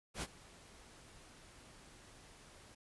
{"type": "noise with ADSR envelope", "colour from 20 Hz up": "pink", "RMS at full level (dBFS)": -39, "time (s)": [0.14, 2.75], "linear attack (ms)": 81, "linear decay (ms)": 44, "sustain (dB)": -20, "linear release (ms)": 8, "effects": ["resampled to 24000 Hz"]}